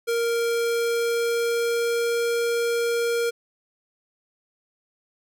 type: tone with pitch glide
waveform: square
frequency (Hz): 466.2 to 468.9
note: A#4 to A#4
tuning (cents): 0 to +10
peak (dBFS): -22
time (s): 0.07-3.31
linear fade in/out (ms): 20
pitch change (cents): +10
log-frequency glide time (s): 0.45-2.31
effects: none